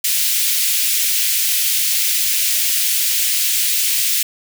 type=high-pass noise; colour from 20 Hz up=white; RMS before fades=-17 dBFS; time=0.04-4.23 s; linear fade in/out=5 ms; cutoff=2200 Hz; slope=24 dB/octave; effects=none